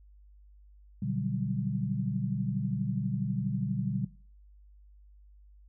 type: chord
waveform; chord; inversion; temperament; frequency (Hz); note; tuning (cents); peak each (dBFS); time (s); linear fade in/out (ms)
sine; G major seventh; first; just; 122.5 / 147 / 183.75 / 196; B2 / D3 / F#3 / G3; -14 / +2 / -12 / 0; -34; 1.02-4.05; 5
effects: noise-tail reverb RT60 0.4 s tail -18 dB re dry + added 50 Hz sine -53 dBFS peak until 5.68 s